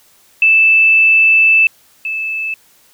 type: tone pair in turn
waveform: sine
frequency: 2637 / 2623 Hz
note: E7 / E7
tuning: 0 / -9 cents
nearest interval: unison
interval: 9 cents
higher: first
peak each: -6 / -17 dBFS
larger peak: first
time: 0.42-1.67 / 2.05-2.54 s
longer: first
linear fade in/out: 2 ms
effects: white hiss -50 dBFS RMS until 2.93 s